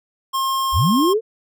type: tone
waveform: square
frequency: 1069 Hz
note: C6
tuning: 37 cents sharp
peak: -19 dBFS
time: 0.33-1.14 s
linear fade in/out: 20 ms
type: linear sweep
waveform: sine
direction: up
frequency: 44.54 to 466.2 Hz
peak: -14 dBFS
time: 0.72-1.21 s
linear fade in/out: 50 ms
effects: none